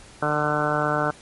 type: harmonic tone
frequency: 149.6 Hz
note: D3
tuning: 32 cents sharp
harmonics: 1 / 2 / 3 / 4 / 5 / 6 / 7 / 8 / 9 / 10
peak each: -29 / -30 / -30 / -27 / -29 / -32 / -32 / -32 / -27 / -29 dBFS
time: 0.22-1.11 s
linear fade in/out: 5 ms
effects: pink hiss -47 dBFS RMS until 1.21 s + MP3 48 kbps